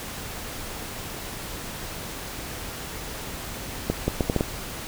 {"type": "accelerating click train", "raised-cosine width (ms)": 2, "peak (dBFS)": -8, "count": 6, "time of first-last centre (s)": [3.9, 4.409], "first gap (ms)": 180, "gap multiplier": 0.71, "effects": ["pink hiss -35 dBFS RMS until 4.87 s"]}